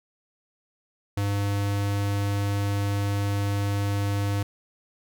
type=tone; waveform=square; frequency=100.8 Hz; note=G2; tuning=49 cents sharp; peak=-24 dBFS; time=1.17-4.43 s; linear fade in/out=5 ms; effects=none